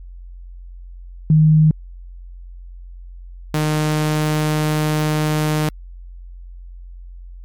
sine / sawtooth tone pair in turn, 155.56 / 153.06 Hz, D#3 / D#3, 0 / -28 cents, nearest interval unison, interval 28 cents, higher first, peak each -8 / -12 dBFS, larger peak first, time 1.3-1.71 / 3.54-5.69 s, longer second, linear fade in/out 2 ms, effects added 44 Hz sine -33 dBFS peak until 7.44 s + MP3 96 kbps

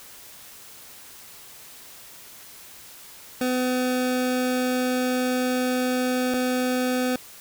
25% pulse tone pair in turn, 252.6 / 252.6 Hz, B3 / B3, +39 / +39 cents, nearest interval unison, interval 0 cents, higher neither, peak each -18 dBFS, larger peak neither, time 3.41-6.34 / 6.34-7.16 s, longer first, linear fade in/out 2 ms, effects white hiss -45 dBFS RMS until 7.4 s

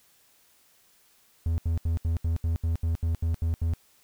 triangle tone bursts, 82.41 Hz, E2, in tune, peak -21 dBFS, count 12, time 1.46-3.736 s, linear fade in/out 0 ms, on 120 ms, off 76 ms, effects white hiss -62 dBFS RMS until 4.03 s

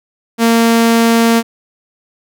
sawtooth tone, 230 Hz, A#3, 23 cents flat, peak -4 dBFS, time 0.38-1.43 s, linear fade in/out 50 ms, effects none

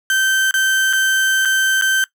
35% pulse tone with dropouts, 1552 Hz, G6, 18 cents flat, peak -12 dBFS, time 0.1-2.04 s, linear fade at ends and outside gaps 1 ms, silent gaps 0.51-0.54 / 0.929-0.933 / 1.451-1.455 / 1.813-1.821 s, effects noise-tail reverb RT60 0.1 s tail -19 dB re dry

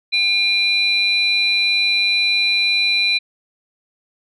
sine tone pair together, 2401 / 3999 Hz, D7 / B7, +38 / +21 cents, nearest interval major sixth, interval 883 cents, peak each -16 dBFS, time 0.12-3.19 s, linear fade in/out 20 ms, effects tanh soft clip ceiling -8 dBFS

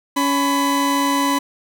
40% pulse tone pair together, 280 / 998.6 Hz, C#4 / B5, +18 / +19 cents, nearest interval octave + minor seventh, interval 2201 cents, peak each -18 dBFS, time 0.16-1.39 s, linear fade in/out 10 ms, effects none

